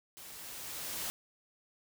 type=noise with level ramp; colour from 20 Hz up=white; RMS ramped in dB=-50 to -37 dBFS; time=0.17-1.1 s; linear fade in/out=0 ms; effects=none